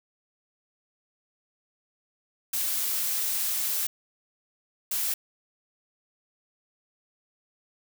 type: noise bursts at uneven times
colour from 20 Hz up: blue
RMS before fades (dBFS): -28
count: 2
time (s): 2.53-3.87 / 4.91-5.14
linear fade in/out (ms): 5
effects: none